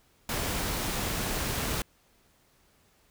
pink noise, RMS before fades -31 dBFS, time 0.29-1.82 s, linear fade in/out 2 ms, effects pink hiss -65 dBFS RMS until 3.1 s

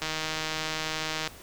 click train, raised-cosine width 0.2 ms, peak -13 dBFS, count 198, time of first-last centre 0.02-1.275 s, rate 157 Hz, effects pink hiss -48 dBFS RMS until 1.42 s

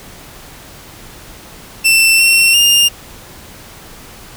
sawtooth tone with pitch steps, 2678 / 2715 / 2812 Hz, E7 / F7 / F7, +27 / -50 / +11 cents, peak -4 dBFS, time 1.84-2.89 s, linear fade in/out 20 ms, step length 350 ms, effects pink hiss -36 dBFS RMS until 4.36 s

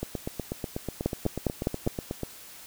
two click trains, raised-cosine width 2 ms, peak -11 / -17 dBFS, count 5 / 19, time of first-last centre 1.06-1.875 / 0.03-2.233 s, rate 4.91 / 8.17 Hz, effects white hiss -47 dBFS RMS until 2.66 s

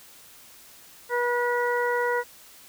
harmonic tone, 484.4 Hz, B4, 34 cents flat, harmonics 1 / 2 / 3 / 4, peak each -25 / -28 / -30 / -31 dBFS, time 1.09-2.24 s, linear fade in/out 50 ms, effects white hiss -50 dBFS RMS until 2.68 s

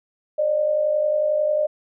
sine tone pair together, 554.4 / 605.5 Hz, C#5 / D#5, 0 / -47 cents, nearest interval major second, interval 153 cents, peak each -26 / -18 dBFS, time 0.38-1.67 s, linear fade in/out 10 ms, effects none

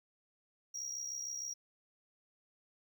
triangle tone with amplitude modulation, 5690 Hz, F8, 31 cents sharp, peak -35 dBFS, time 0.74-1.54 s, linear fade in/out 10 ms, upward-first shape sine, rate 66.5 Hz, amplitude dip 60%, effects 12-bit

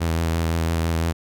sawtooth tone with vibrato, 82.41 Hz, E2, in tune, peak -16 dBFS, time 0-1.13 s, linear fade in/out 20 ms, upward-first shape sine, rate 5.9 Hz, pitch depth 24 cents each way, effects none

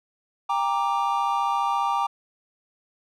triangle chord, G minor, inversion none, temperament equal with one note detuned, 797.7 / 932.3 / 1174.7 Hz, G5 / Bb5 / D6, +30 / 0 / 0 cents, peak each -24 dBFS, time 0.49-2.07 s, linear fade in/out 10 ms, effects none

